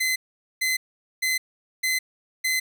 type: tone bursts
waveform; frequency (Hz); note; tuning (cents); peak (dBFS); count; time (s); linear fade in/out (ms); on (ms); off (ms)
sawtooth; 2045; C7; -40; -18; 5; 0-2.6; 10; 160; 450
effects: none